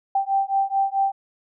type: beating tone pair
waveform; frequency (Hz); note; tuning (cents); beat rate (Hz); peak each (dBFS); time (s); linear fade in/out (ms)
sine; 781 / 785.6; G5 / G5; -7 / +4; 4.6; -22; 0.15-1.12; 5
effects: none